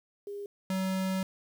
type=tone pair in turn; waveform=sine / square; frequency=405.7 / 189.16 Hz; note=G#4 / F#3; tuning=-41 / +39 cents; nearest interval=octave + minor second; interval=1320 cents; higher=first; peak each=-36 / -29 dBFS; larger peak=second; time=0.27-0.46 / 0.7-1.23 s; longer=second; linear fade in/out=2 ms; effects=10-bit